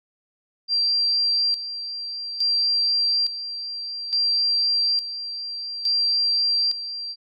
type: tone with tremolo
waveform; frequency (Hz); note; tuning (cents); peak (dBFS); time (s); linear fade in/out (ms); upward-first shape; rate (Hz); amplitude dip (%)
sine; 4726; D8; +10; -18; 0.68-7.16; 50; square; 0.58; 70
effects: none